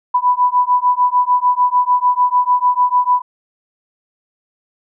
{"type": "beating tone pair", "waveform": "sine", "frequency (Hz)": [987.8, 994.5], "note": ["B5", "B5"], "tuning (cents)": [0, 12], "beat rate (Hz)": 6.7, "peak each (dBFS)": -14, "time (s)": [0.14, 3.22], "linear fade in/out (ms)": 10, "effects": []}